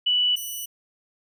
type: tone pair in turn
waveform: sine / 5% pulse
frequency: 2960 / 2960 Hz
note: F#7 / F#7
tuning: 0 / 0 cents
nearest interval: unison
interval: 0 cents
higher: neither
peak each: -18 / -22 dBFS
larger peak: first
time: 0.06-0.36 / 0.36-0.66 s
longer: neither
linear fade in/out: 10 ms
effects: none